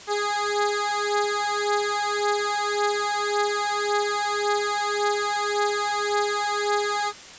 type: beating tone pair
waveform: 15% pulse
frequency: 412 / 413.8 Hz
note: G#4 / G#4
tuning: -14 / -6 cents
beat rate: 1.8 Hz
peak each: -19 dBFS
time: 0.07-7.13 s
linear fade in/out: 50 ms
effects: white hiss -42 dBFS RMS until 7.38 s + resampled to 16000 Hz